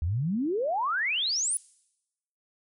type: exponential sweep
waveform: sine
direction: up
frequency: 75 to 10460 Hz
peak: -25 dBFS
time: 0.02-1.57 s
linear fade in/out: 0 ms
effects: noise-tail reverb RT60 0.9 s tail -24 dB re dry